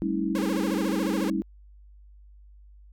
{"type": "chord", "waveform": "sine", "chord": "A dominant seventh", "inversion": "third", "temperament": "equal with one note detuned", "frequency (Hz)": [196, 220, 277.2, 322.8], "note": ["G3", "A3", "C#4", "E4"], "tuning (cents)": [0, 0, 0, -36], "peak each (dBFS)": [-29, -33, -31, -28], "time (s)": [0.02, 1.42], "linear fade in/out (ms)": 0}
{"type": "tone with vibrato", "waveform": "sawtooth", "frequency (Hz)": 469.2, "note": "A#4", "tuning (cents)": 11, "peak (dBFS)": -27, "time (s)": [0.35, 1.3], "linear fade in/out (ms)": 2, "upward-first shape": "sine", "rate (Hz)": 14, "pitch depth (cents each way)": 300}
{"effects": ["added 50 Hz sine -48 dBFS peak until 2.92 s"]}